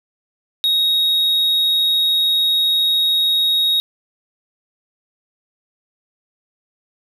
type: tone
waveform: triangle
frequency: 3767 Hz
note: A#7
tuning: 17 cents sharp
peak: -12 dBFS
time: 0.64-3.8 s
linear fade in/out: 0 ms
effects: none